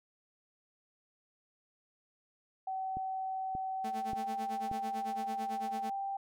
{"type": "tone with pitch glide", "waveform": "sine", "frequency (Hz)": [761, 786], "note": ["F#5", "G5"], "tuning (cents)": [48, 4], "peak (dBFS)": -34, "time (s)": [2.67, 6.17], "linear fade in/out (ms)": 5, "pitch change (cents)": 56, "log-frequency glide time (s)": [3.74, 4.29]}
{"type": "click train", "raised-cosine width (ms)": 3, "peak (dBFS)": -30, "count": 4, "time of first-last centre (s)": [2.97, 4.714], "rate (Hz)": 1.72}
{"type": "tone with tremolo", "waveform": "sawtooth", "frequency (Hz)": 220, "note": "A3", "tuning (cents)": 0, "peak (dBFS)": -35, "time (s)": [3.84, 5.9], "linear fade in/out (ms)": 5, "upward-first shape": "sine", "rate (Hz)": 9, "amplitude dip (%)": 90}
{"effects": []}